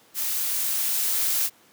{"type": "noise with level ramp", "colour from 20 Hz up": "blue", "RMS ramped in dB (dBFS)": [-27, -23], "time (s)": [0.14, 1.5], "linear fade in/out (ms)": 50, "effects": ["pink hiss -56 dBFS RMS until 1.72 s", "high-pass 200 Hz 12 dB/octave"]}